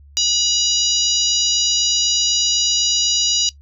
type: harmonic tone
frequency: 968 Hz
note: B5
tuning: 35 cents flat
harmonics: 3 / 4 / 5 / 6 / 7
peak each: -23 / -21 / -19 / -20 / -23 dBFS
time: 0.17-3.49 s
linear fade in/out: 0 ms
effects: noise-tail reverb RT60 0.1 s tail -18 dB re dry + added 71 Hz sine -42 dBFS peak until 3.61 s